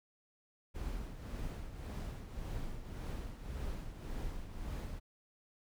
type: noise with tremolo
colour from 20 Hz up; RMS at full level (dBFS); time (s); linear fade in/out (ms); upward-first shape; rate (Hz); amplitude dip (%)
brown; -39; 0.74-5; 20; triangle; 1.8; 65
effects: none